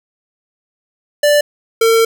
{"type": "tone pair in turn", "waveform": "square", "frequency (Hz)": [587.3, 453.6], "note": ["D5", "A#4"], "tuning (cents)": [0, -47], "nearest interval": "major third", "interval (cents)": 447, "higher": "first", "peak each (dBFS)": -9, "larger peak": "neither", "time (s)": [[1.23, 1.41], [1.81, 2.05]], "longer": "second", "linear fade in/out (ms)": 5, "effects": []}